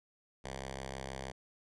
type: tone with notch filter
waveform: 5% pulse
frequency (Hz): 66.4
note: C2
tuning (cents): +26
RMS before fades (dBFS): -43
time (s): 0.44-1.32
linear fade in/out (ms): 10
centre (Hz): 290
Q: 1.2
effects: resampled to 22050 Hz